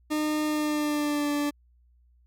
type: tone with pitch glide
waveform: 40% pulse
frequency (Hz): 304.6 to 291.2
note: D#4 to D4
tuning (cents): -37 to -15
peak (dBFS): -24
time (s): 0.1-1.51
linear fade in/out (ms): 20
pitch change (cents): -78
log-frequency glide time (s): 0.46-1.31
effects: added 60 Hz sine -58 dBFS peak until 2.26 s